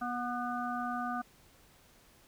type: harmonic tone with a mistuned harmonic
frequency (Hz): 243.3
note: B3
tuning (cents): -26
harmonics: 1 / 3 / 5 / 6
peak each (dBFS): -38 / -37 / -38 / -42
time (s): 0.01-1.22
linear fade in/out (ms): 10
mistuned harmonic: 6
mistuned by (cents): +35
effects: pink hiss -62 dBFS RMS until 2.27 s